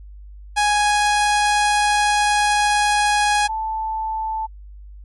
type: tone pair in turn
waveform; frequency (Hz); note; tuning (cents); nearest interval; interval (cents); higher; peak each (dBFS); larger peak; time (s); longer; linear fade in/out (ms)
sawtooth / sine; 830.6 / 880; G#5 / A5; 0 / 0; minor second; 100; second; -11 / -21; first; 0.56-3.48 / 3.48-4.47; first; 20
effects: added 50 Hz sine -36 dBFS peak until 5.04 s + MP3 48 kbps